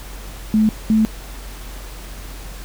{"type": "tone pair in turn", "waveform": "sine", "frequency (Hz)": [216.4, 218.7], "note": ["A3", "A3"], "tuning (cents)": [-29, -10], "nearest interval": "unison", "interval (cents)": 19, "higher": "second", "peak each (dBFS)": -11, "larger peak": "neither", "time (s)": [[0.54, 0.69], [0.9, 1.05]], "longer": "neither", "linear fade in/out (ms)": 0, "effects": ["added 46 Hz sine -32 dBFS peak until 2.64 s", "pink hiss -38 dBFS RMS until 2.64 s"]}